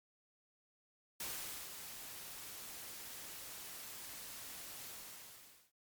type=noise with ADSR envelope; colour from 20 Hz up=white; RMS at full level=-42 dBFS; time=1.2-5.72 s; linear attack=3 ms; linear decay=470 ms; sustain=-7 dB; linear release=840 ms; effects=noise-tail reverb RT60 0.1 s tail -26 dB re dry + MP3 96 kbps